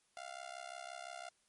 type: tone with amplitude modulation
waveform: sawtooth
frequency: 698.5 Hz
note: F5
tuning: in tune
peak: -38 dBFS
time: 0.17-1.29 s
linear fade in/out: 0 ms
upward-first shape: sine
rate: 65.8 Hz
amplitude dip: 95%
effects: white hiss -75 dBFS RMS until 1.48 s + MP3 48 kbps